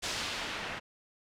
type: noise with low-pass filter sweep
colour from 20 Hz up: white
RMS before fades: -37 dBFS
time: 0.02-0.8 s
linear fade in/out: 20 ms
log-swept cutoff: 5700 to 2000 Hz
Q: 0.96
effects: none